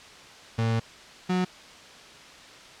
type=tone pair in turn; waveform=35% pulse; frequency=113.6 / 182.71 Hz; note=A#2 / F#3; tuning=-44 / -22 cents; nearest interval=minor sixth; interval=822 cents; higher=second; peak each=-21 / -21 dBFS; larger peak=neither; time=0.58-0.8 / 1.29-1.45 s; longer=first; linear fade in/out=10 ms; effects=white hiss -47 dBFS RMS until 2.8 s + low-pass 5000 Hz 12 dB/octave